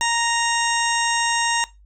harmonic tone, 932.3 Hz, A#5, in tune, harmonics 1 / 2 / 3 / 4 / 6 / 7 / 8 / 9, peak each -22 / -25 / -27 / -28 / -30 / -30 / -31 / -32 dBFS, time 0.01-1.64 s, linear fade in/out 0 ms, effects noise-tail reverb RT60 0.2 s tail -18 dB re dry + added 50 Hz sine -47 dBFS peak until 1.85 s

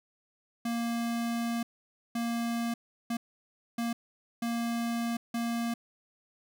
square tone bursts at uneven times, 233.6 Hz, A#3, 4 cents sharp, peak -30 dBFS, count 6, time 0.65-1.63 / 2.15-2.74 / 3.1-3.17 / 3.78-3.93 / 4.42-5.17 / 5.34-5.74 s, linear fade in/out 5 ms, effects none

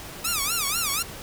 5% pulse tone with vibrato, 1244.5 Hz, D#6, in tune, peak -12 dBFS, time 0.24-1.03 s, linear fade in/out 10 ms, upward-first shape sine, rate 4.1 Hz, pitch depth 210 cents each way, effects pink hiss -39 dBFS RMS until 1.22 s

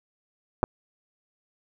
clicks, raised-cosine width 1 ms, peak -8 dBFS, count 2, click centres 0.631 / 0.639 s, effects 8-bit

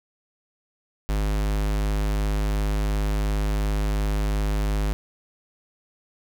square tone, 51.4 Hz, G#1, 17 cents flat, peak -22 dBFS, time 1.09-4.93 s, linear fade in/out 0 ms, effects none

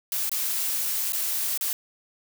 blue noise with dropouts, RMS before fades -27 dBFS, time 0.12-1.73 s, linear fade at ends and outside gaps 1 ms, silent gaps 0.294-0.316 / 1.122-1.132 / 1.576-1.61 s, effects none

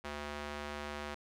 square tone with band-pass filter, 73.42 Hz, D2, in tune, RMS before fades -42 dBFS, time 0.04-1.15 s, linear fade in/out 10 ms, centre 1600 Hz, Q 0.51, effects none

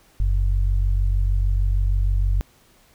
sine tone pair together, 46.5 / 93 Hz, F#1 / F#2, +9 / +9 cents, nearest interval octave, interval 1200 cents, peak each -17 / -25 dBFS, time 0.2-2.41 s, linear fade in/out 0 ms, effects pink hiss -56 dBFS RMS until 2.94 s

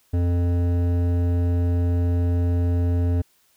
triangle tone with hard clipping, 87.31 Hz, F2, in tune, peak -20 dBFS, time 0.13-3.22 s, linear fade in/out 10 ms, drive 16 dB, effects white hiss -62 dBFS RMS until 3.56 s

